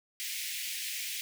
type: high-pass noise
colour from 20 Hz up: pink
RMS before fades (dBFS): -37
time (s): 0.2-1.21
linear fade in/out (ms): 0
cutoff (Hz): 2000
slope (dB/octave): 48
effects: none